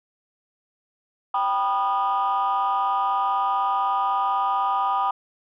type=chord; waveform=sine; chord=G augmented; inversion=none; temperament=just; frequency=784 / 980 / 1225 Hz; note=G5 / B5 / D#6; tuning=0 / -14 / -27 cents; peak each=-23 dBFS; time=1.34-5.11 s; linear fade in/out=5 ms; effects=tanh soft clip ceiling -15 dBFS